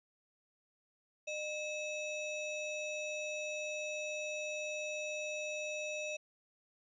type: ring-modulated tone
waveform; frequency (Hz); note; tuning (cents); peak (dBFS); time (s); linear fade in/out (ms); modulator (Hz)
square; 1600; G6; +35; -35; 1.27-6.17; 10; 993
effects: resampled to 16000 Hz